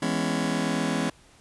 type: chord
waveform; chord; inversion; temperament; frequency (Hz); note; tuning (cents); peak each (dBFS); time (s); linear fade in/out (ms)
sawtooth; C# minor seventh; first; just; 166.31 / 207.9 / 249.5 / 277.2; E3 / G#3 / B3 / C#4; +16 / +2 / +18 / 0; -26 / -26 / -25 / -26; 0.02-1.1; 5
effects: pink hiss -56 dBFS RMS until 1.4 s + resampled to 24000 Hz